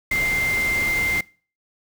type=tone in noise; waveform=sine; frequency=2093 Hz; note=C7; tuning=in tune; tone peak=-19 dBFS; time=0.11-1.21 s; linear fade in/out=5 ms; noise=pink; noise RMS=-30 dBFS; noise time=0.11-1.21 s; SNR=+8 dB; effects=noise-tail reverb RT60 0.4 s tail -23 dB re dry